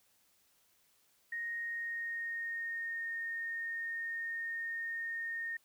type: tone with pitch glide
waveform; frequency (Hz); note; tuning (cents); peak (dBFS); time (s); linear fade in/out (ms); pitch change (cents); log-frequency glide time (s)
sine; 1864.7 to 1840.1; A#6 to A#6; 0 to -23; -36; 1.32-5.57; 5; -23; 1.57-3.06
effects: white hiss -71 dBFS RMS until 5.64 s